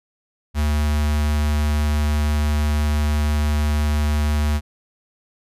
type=tone with notch filter; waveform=square; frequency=74.5 Hz; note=D2; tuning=25 cents sharp; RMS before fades=-19 dBFS; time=0.54-4.61 s; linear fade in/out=50 ms; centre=440 Hz; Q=1.3; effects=resampled to 32000 Hz